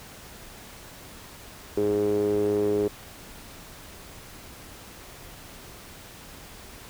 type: tone with band-pass filter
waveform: sawtooth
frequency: 103.5 Hz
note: G#2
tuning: 5 cents flat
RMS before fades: -24 dBFS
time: 1.77-2.88 s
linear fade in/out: 5 ms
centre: 390 Hz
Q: 9.3
effects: pink hiss -45 dBFS RMS until 6.89 s

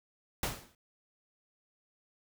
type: noise with exponential decay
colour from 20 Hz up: pink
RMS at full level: -30 dBFS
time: 0.43-0.75 s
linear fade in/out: 2 ms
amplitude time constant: 68 ms
effects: none

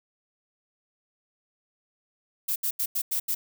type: noise bursts at uneven times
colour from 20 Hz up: violet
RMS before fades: -27 dBFS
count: 6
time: 2.48-2.56 / 2.63-2.71 / 2.79-2.86 / 2.95-3.02 / 3.11-3.2 / 3.28-3.35 s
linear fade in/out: 10 ms
effects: none

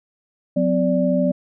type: tone cluster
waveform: sine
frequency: 182.7 / 256.1 / 584 Hz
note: F#3 / C4 / D5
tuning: -22 / -37 / -10 cents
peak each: -20 dBFS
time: 0.56-1.32 s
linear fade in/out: 10 ms
effects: none

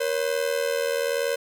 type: ring-modulated tone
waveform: 45% pulse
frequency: 514 Hz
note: C5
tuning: 31 cents flat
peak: -20 dBFS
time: 0-1.36 s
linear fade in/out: 10 ms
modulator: 40.4 Hz
effects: none

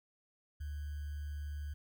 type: tone with sample-and-hold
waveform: sine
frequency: 73.42 Hz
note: D2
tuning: in tune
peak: -38 dBFS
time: 0.6-1.74 s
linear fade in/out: 10 ms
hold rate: 1575 Hz
effects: none

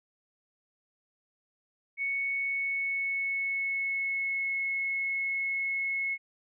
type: tone with pitch glide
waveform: sine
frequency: 2217 to 2184 Hz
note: C#7 to C#7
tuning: 0 to -26 cents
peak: -28 dBFS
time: 1.97-6.18 s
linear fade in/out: 50 ms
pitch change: -26 cents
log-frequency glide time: 2.34-4.6 s
effects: none

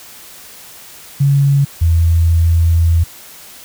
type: tone pair in turn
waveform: sine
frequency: 140 / 83.24 Hz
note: C#3 / E2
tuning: +18 / +17 cents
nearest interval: major sixth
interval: 901 cents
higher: first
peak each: -8 dBFS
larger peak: neither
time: 1.2-1.65 / 1.81-3.04 s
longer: second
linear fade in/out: 10 ms
effects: white hiss -37 dBFS RMS until 3.64 s

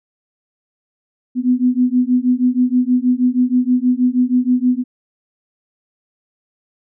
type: beating tone pair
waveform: sine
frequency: 246.9 / 253.2 Hz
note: B3 / B3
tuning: 0 / +43 cents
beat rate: 6.3 Hz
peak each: -15 dBFS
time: 1.35-4.84 s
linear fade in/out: 50 ms
effects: none

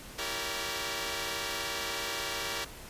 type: chord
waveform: 5% pulse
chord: E diminished seventh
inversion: none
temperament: equal with one note detuned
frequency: 329.6 / 392 / 466.2 / 567.7 Hz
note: E4 / G4 / Bb4 / Db5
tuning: 0 / 0 / 0 / +41 cents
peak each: -30 / -28 / -26 / -26 dBFS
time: 0.18-2.65 s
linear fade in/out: 10 ms
effects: pink hiss -47 dBFS RMS until 2.89 s + resampled to 32000 Hz

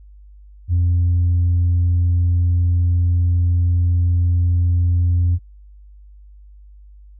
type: tone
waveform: sine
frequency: 87.31 Hz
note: F2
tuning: in tune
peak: -11 dBFS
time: 0.68-5.39 s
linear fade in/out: 50 ms
effects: tanh soft clip ceiling -11 dBFS + added 50 Hz sine -40 dBFS peak until 7.19 s

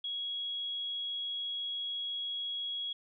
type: tone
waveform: sine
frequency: 3322 Hz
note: G#7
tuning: in tune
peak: -34 dBFS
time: 0.04-2.93 s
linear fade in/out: 5 ms
effects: none

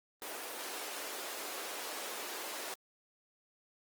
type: high-pass noise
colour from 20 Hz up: pink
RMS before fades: -42 dBFS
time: 0.22-2.74 s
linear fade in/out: 0 ms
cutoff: 360 Hz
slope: 24 dB/octave
effects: Opus 24 kbps

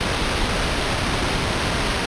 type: noise with sample-and-hold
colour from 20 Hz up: pink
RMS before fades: -22 dBFS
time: 0-2.06 s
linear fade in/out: 10 ms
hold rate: 7350 Hz
effects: resampled to 22050 Hz

